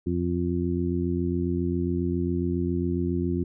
harmonic tone, 87.31 Hz, F2, in tune, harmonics 1 / 2 / 3 / 4, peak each -29 / -29 / -29 / -29 dBFS, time 0.06-3.44 s, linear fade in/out 10 ms, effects none

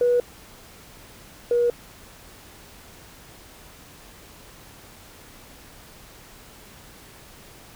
sine tone pair in turn, 486.7 / 478.9 Hz, B4 / A#4, -25 / +47 cents, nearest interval unison, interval 28 cents, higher first, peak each -15 / -16 dBFS, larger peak first, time 0.01-0.2 / 1.51-1.7 s, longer neither, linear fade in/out 2 ms, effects tanh soft clip ceiling -12 dBFS + pink hiss -47 dBFS RMS until 7.75 s

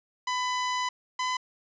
sawtooth tone pair in turn, 1000 / 1009.3 Hz, B5 / B5, +21 / +37 cents, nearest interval unison, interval 16 cents, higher second, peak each -23 dBFS, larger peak neither, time 0.27-0.89 / 1.19-1.37 s, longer first, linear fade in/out 5 ms, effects resampled to 16000 Hz + 10-bit

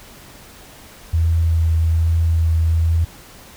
sine tone with vibrato, 82 Hz, E2, 9 cents flat, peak -13 dBFS, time 1.13-3.05 s, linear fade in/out 10 ms, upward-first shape triangle, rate 1.2 Hz, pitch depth 17 cents each way, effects pink hiss -42 dBFS RMS until 3.56 s

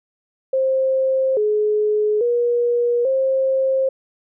sine tone with pitch steps, 528 / 423.2 / 479.2 / 531 Hz, C5 / G#4 / A#4 / C5, +16 / +33 / +48 / +25 cents, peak -15 dBFS, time 0.53-3.89 s, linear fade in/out 5 ms, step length 840 ms, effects none

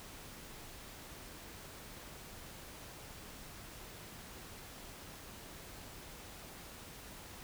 silence, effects pink hiss -51 dBFS RMS until 7.43 s

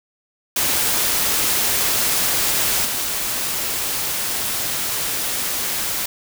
white noise with level steps, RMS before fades -19 / -23 dBFS, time 0.56-6.06 s, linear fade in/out 5 ms, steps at 2.84 s, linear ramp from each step 20 ms, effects none

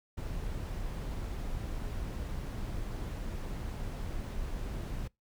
brown noise, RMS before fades -37 dBFS, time 0.17-5.08 s, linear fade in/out 10 ms, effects noise-tail reverb RT60 0.2 s tail -25 dB re dry

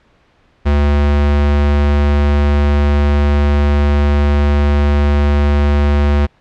square tone, 72.4 Hz, D2, 24 cents flat, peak -10 dBFS, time 0.65-6.27 s, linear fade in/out 20 ms, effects pink hiss -53 dBFS RMS until 6.4 s + low-pass 3000 Hz 12 dB/octave

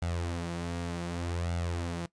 sawtooth tone with flanger, 85.9 Hz, F2, 28 cents flat, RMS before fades -34 dBFS, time 0.02-2.06 s, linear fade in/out 0 ms, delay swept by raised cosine 1.4 to 7.4 ms, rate 0.66 Hz, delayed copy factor +0.6, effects noise-tail reverb RT60 0.1 s tail -20 dB re dry + resampled to 22050 Hz

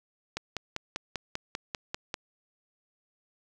click train, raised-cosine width 0.2 ms, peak -15 dBFS, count 10, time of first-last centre 0.37-2.142 s, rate 5.08 Hz, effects none

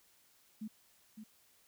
sine tone with echo, 216.4 Hz, A3, 29 cents flat, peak -39 dBFS, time 0.61-0.68 s, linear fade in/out 10 ms, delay 560 ms, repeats 1, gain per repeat -7 dB, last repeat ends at 1.24 s, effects white hiss -68 dBFS RMS until 1.67 s

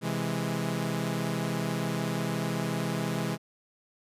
sawtooth chord, C augmented, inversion none, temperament equal, 130.81 / 164.81 / 207.7 Hz, C3 / E3 / G#3, 0 / 0 / 0 cents, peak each -30 / -28 / -29 dBFS, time 0.01-3.38 s, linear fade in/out 50 ms, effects resampled to 32000 Hz

